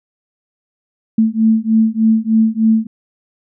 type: beating tone pair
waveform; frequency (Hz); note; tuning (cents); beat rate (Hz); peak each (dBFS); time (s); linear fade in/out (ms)
sine; 220.1 / 223.4; A3 / A3; +1 / +27; 3.3; -13 / -13; 1.18-2.87; 5
effects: none